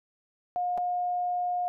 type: tone with dropouts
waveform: sine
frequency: 715 Hz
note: F5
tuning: 41 cents sharp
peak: -26 dBFS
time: 0.56-1.68 s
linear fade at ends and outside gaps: 0 ms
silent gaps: 0.776-0.781 s
effects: none